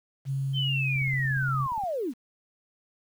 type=tone with pitch glide; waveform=sine; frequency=136 to 133.51 Hz; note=C#3 to C3; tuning=-33 to +35 cents; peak=-26 dBFS; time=0.25-1.68 s; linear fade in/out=50 ms; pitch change=-32 cents; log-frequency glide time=0.49-1.3 s
type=linear sweep; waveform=sine; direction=down; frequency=3142 to 207.7 Hz; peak=-27 dBFS; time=0.53-2.14 s; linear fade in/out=50 ms
type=click train; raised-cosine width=5 ms; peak=-33 dBFS; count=16; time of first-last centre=0.96-1.837 s; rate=17.1 Hz
effects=9-bit